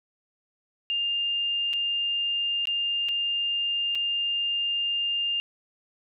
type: tone with dropouts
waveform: sine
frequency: 2806 Hz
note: F7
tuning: 8 cents sharp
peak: -24 dBFS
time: 0.9-5.4 s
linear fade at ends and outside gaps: 0 ms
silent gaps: 1.732-1.736 / 2.655-2.672 / 3.086-3.09 / 3.95-3.954 s
effects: none